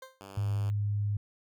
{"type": "tone with exponential decay", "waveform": "20% pulse", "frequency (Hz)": 523.3, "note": "C5", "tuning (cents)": 0, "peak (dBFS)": -37, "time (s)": [0.02, 0.24], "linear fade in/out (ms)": 5, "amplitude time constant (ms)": 46}
{"type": "tone", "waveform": "5% pulse", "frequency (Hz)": 98, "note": "G2", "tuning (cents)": 0, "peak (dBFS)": -34, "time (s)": [0.21, 0.7], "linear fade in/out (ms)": 0}
{"type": "tone with pitch glide", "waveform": "sine", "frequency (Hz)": [103.83, 102.99], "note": ["G#2", "G#2"], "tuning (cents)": [0, -14], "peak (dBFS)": -27, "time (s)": [0.37, 1.17], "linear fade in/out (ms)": 5, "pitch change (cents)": -14, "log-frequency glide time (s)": [0.59, 0.8]}
{"effects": []}